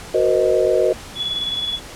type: chord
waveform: sine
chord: C half-diminished seventh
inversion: second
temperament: equal with one note detuned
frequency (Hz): 370 / 466.2 / 513.1 / 622.3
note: Gb4 / Bb4 / C5 / Eb5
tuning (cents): 0 / 0 / -34 / 0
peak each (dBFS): -19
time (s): 0.14-0.93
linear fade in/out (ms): 5
type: tone with tremolo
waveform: sine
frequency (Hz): 3404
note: G#7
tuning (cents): +42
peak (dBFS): -19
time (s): 1.15-1.8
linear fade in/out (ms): 50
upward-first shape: square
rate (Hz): 19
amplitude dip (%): 40
effects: pink hiss -36 dBFS RMS until 1.95 s + low-pass 10000 Hz 12 dB/octave